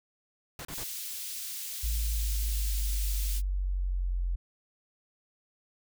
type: noise bursts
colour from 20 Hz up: pink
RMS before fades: -41 dBFS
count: 3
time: 0.59-0.836 s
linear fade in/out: 2 ms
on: 60 ms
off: 33 ms
type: high-pass noise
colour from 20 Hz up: white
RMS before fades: -38 dBFS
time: 0.7-3.42 s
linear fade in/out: 50 ms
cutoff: 3200 Hz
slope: 12 dB/octave
type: exponential sweep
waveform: sine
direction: down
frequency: 55 to 43.65 Hz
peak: -27 dBFS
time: 1.83-4.36 s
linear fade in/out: 10 ms
effects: none